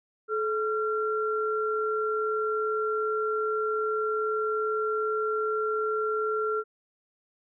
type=tone pair together; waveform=sine; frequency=431.5 / 1371 Hz; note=A4 / F6; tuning=-34 / -32 cents; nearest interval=octave + minor sixth; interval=2002 cents; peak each=-27 / -29 dBFS; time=0.28-6.64 s; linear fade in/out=50 ms; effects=none